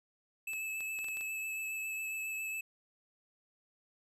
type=tone with vibrato; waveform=square; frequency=2609 Hz; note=E7; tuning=18 cents flat; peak=-37 dBFS; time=0.47-2.61 s; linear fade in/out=5 ms; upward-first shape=triangle; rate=7.3 Hz; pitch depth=18 cents each way
type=clicks; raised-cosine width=0.2 ms; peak=-32 dBFS; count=7; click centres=0.534 / 0.806 / 0.989 / 1.044 / 1.085 / 1.171 / 1.21 s
effects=none